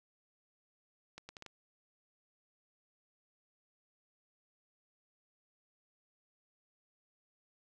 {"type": "accelerating click train", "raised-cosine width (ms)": 0.2, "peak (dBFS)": -30, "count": 5, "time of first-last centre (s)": [1.18, 1.463], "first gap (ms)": 110, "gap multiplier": 0.71, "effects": []}